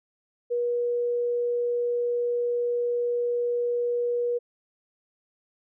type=tone; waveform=sine; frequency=481.2 Hz; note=B4; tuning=45 cents flat; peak=-23 dBFS; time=0.5-4.39 s; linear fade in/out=20 ms; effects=none